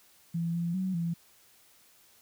sine tone with pitch steps, 168 / 170.7 / 187.5 / 168.7 Hz, E3 / F3 / F#3 / E3, +33 / -39 / +23 / +40 cents, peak -28 dBFS, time 0.34-1.14 s, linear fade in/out 10 ms, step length 200 ms, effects white hiss -61 dBFS RMS until 2.21 s

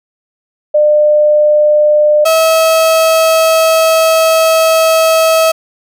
sine / 35% pulse tone pair in turn, 600 / 645.8 Hz, D5 / E5, +37 / -36 cents, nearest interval minor second, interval 127 cents, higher second, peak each -5 dBFS, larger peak neither, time 0.74-2.25 / 2.25-5.52 s, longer second, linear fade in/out 10 ms, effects none

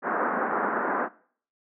white band-pass noise, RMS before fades -27 dBFS, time 0.02-1.09 s, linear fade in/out 50 ms, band 200 to 1600 Hz, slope 48 dB/octave, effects noise-tail reverb RT60 0.5 s tail -20 dB re dry

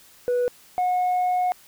sine tone pair in turn, 490.5 / 726.7 Hz, B4 / F#5, -12 / -31 cents, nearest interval perfect fifth, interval 681 cents, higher second, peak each -17 / -17 dBFS, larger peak neither, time 0.28-0.48 / 0.78-1.52 s, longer second, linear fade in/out 0 ms, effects tanh soft clip ceiling -18 dBFS + white hiss -52 dBFS RMS until 1.67 s

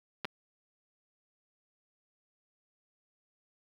clicks, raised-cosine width 0.3 ms, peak -19 dBFS, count 2, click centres 0.247 / 0.252 s, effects high-pass 100 Hz 12 dB/octave + 8-bit

